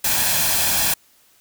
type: noise with comb filter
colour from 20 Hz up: white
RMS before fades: -19 dBFS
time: 0.04-0.94 s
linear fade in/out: 5 ms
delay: 1.2 ms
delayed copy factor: +0.55
effects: white hiss -56 dBFS RMS until 1.4 s